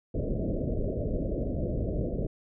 pink low-pass noise, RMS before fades -30 dBFS, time 0.14-2.27 s, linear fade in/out 5 ms, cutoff 640 Hz, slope 96 dB/octave, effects none

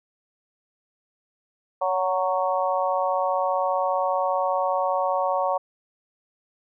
harmonic tone with a mistuned harmonic, 185 Hz, F#3, in tune, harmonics 3 / 4 / 5 / 6, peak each -25 / -26 / -27 / -28 dBFS, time 1.81-5.58 s, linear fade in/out 10 ms, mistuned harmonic 3, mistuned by +16 cents, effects none

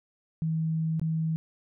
sine tone with dropouts, 160.5 Hz, E3, 46 cents flat, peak -25 dBFS, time 0.42-1.36 s, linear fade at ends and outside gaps 0 ms, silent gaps 0.996-1.015 s, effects none

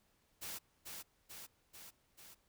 white noise with echo, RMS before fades -45 dBFS, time 0.41-0.59 s, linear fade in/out 20 ms, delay 440 ms, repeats 4, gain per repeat -3 dB, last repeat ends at 2.35 s, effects pink hiss -75 dBFS RMS until 2.48 s

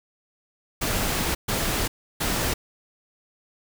pink noise bursts at uneven times, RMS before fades -25 dBFS, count 3, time 0.81-1.35 / 1.48-1.88 / 2.2-2.54 s, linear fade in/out 10 ms, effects none

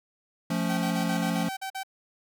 square chord, F augmented, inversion none, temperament equal, 174.61 / 220 / 277.2 Hz, F3 / A3 / C#4, 0 / 0 / 0 cents, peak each -29 / -31 / -33 dBFS, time 0.5-1.49 s, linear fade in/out 5 ms
sawtooth tone bursts, 770 Hz, G5, 31 cents flat, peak -28 dBFS, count 9, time 0.69-1.834 s, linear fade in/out 10 ms, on 88 ms, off 44 ms
effects none

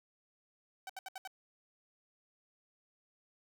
sawtooth tone bursts, 762 Hz, G5, 49 cents flat, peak -38 dBFS, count 5, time 0.87-1.275 s, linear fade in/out 2 ms, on 25 ms, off 70 ms, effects none

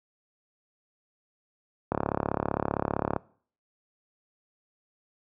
click train, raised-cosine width 1 ms, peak -11 dBFS, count 45, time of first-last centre 1.92-3.163 s, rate 35.4 Hz, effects noise-tail reverb RT60 0.5 s tail -22 dB re dry + high-pass 80 Hz 12 dB/octave

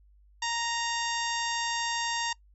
harmonic tone with a mistuned harmonic, 932.3 Hz, A#5, in tune, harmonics 1 / 2 / 3 / 4 / 5 / 6 / 7 / 8, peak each -32 / -35 / -37 / -38 / -39 / -40 / -40 / -41 dBFS, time 0.42-2.33 s, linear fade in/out 5 ms, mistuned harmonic 4, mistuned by -34 cents, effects noise-tail reverb RT60 0.1 s tail -23 dB re dry + added 50 Hz sine -56 dBFS peak until 2.54 s

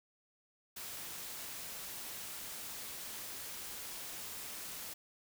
white noise, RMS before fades -45 dBFS, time 0.76-4.94 s, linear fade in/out 10 ms, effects none

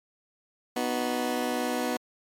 20% pulse chord, B major, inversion none, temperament just, 246.9 / 308.7 / 370.4 Hz, B3 / D#4 / F#4, 0 / -14 / +2 cents, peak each -24 / -28 / -30 dBFS, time 0.76-1.97 s, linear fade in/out 5 ms, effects MP3 64 kbps

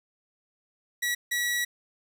sawtooth tone bursts at uneven times, 1933 Hz, B6, 38 cents flat, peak -22 dBFS, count 2, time 1.02-1.15 / 1.31-1.65 s, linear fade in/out 10 ms, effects none

